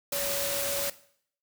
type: tone in noise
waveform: sine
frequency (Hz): 563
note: C#5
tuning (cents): +27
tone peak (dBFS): -33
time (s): 0.12-0.9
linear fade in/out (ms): 5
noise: white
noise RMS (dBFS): -31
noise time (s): 0.12-0.9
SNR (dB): -5
effects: noise-tail reverb RT60 0.6 s tail -17 dB re dry